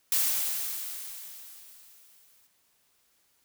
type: noise with exponential decay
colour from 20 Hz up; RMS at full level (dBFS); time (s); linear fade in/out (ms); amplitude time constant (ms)
blue; -24; 0.12-2.47; 2; 510
effects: white hiss -69 dBFS RMS until 3.44 s